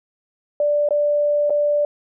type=tone with dropouts; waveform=sine; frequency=587.3 Hz; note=D5; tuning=in tune; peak=-15 dBFS; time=0.6-1.85 s; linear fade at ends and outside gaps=2 ms; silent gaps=0.888-0.907 / 1.497-1.504 s; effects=none